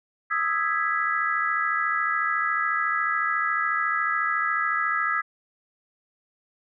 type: chord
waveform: sine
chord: E major seventh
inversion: third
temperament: equal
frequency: 1244.5 / 1318.5 / 1661.2 / 1975.5 Hz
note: D#6 / E6 / G#6 / B6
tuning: 0 / 0 / 0 / 0 cents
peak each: -28 / -27 / -27 / -29 dBFS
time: 0.3-5.22 s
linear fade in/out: 20 ms
effects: none